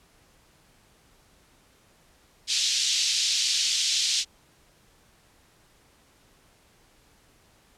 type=band-pass noise; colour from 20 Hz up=pink; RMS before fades=-25 dBFS; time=2.47-4.25 s; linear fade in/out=50 ms; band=3300 to 6600 Hz; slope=24 dB/octave; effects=pink hiss -60 dBFS RMS until 7.77 s + low-pass 12000 Hz 12 dB/octave